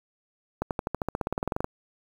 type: accelerating click train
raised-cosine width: 1 ms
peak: -13 dBFS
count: 18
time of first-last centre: 0.62-1.644 s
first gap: 88 ms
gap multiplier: 0.95
effects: 7-bit